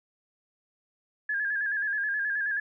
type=tone with vibrato; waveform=sine; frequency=1661.2 Hz; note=G#6; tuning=in tune; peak=-26 dBFS; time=1.29-2.6 s; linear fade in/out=5 ms; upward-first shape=square; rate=9.4 Hz; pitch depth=52 cents each way; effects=none